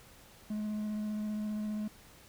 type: tone with vibrato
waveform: triangle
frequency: 212.1 Hz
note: G#3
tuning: 37 cents sharp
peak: -31 dBFS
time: 0.5-1.88 s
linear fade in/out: 5 ms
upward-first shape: square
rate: 15 Hz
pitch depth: 9 cents each way
effects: pink hiss -57 dBFS RMS until 2.28 s